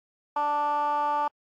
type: tone with band-pass filter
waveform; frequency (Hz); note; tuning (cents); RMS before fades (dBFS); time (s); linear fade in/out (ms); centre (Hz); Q
15% pulse; 293.7; D4; 0; -26; 0.36-1.28; 5; 990; 10
effects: AAC 64 kbps